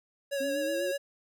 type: tone with vibrato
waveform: square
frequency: 554.4 Hz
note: C#5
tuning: in tune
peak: -30 dBFS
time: 0.31-0.98 s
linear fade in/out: 20 ms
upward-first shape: sine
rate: 8.1 Hz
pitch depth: 31 cents each way
type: exponential sweep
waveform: sine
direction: up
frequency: 265.1 to 371.6 Hz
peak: -34 dBFS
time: 0.4-0.92 s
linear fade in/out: 10 ms
effects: none